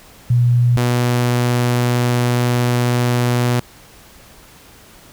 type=tone pair in turn; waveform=sine / sawtooth; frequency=121.2 / 122.04 Hz; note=B2 / B2; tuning=-32 / -20 cents; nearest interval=unison; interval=12 cents; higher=second; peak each=-10 dBFS; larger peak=neither; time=0.3-0.77 / 0.77-3.6 s; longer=second; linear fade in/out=5 ms; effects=pink hiss -44 dBFS RMS until 5.12 s